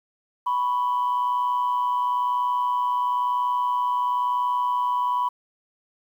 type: tone pair together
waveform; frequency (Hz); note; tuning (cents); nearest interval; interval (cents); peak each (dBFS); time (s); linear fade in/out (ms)
sine; 987.7 / 1108.7; B5 / C#6; 0 / 0; major second; 200; -20 / -28; 0.46-5.29; 10
effects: tanh soft clip ceiling -16 dBFS + 9-bit